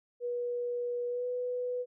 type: tone with pitch glide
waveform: sine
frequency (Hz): 484.7 to 494.9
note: B4 to B4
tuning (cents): -32 to +4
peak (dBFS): -31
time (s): 0.2-1.86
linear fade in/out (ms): 50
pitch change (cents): +36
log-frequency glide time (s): 1.08-1.26
effects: none